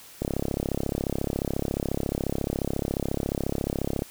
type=click train; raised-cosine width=2 ms; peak=-13 dBFS; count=131; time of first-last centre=0.22-4.021 s; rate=34.2 Hz; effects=white hiss -48 dBFS RMS until 4.1 s